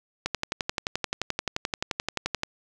click train, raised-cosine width 0.2 ms, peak -9 dBFS, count 26, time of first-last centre 0.26-2.434 s, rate 11.5 Hz, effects none

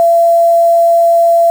sine tone with quantisation, 677 Hz, E5, 46 cents sharp, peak -5 dBFS, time 0-1.5 s, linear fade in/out 0 ms, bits 5, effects none

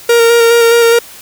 45% pulse tone with vibrato, 466.2 Hz, A#4, in tune, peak -5 dBFS, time 0.09-0.99 s, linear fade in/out 5 ms, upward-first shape square, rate 4.8 Hz, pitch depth 15 cents each way, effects white hiss -34 dBFS RMS until 1.21 s

